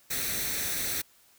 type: noise with comb filter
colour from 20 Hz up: white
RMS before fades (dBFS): -31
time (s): 0.1-1.02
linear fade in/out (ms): 10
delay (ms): 0.5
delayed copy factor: +0.6
effects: white hiss -61 dBFS RMS until 1.38 s